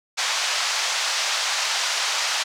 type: band-pass noise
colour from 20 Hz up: white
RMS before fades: -24 dBFS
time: 0.17-2.44 s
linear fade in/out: 20 ms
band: 670 to 6200 Hz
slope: 24 dB/octave
effects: none